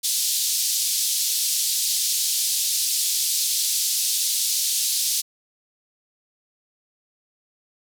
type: band-pass noise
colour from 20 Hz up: pink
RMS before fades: -23 dBFS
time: 0.03-5.22 s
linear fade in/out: 20 ms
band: 4000 to 14000 Hz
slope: 24 dB/octave
effects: none